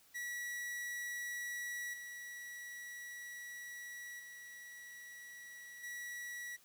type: tone with level steps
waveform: 45% pulse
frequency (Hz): 1936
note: B6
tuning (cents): -35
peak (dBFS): -40 / -46 / -50 / -43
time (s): 0.14-6.57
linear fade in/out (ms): 20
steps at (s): 1.93 / 4.19 / 5.83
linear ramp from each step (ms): 10
effects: white hiss -66 dBFS RMS until 6.64 s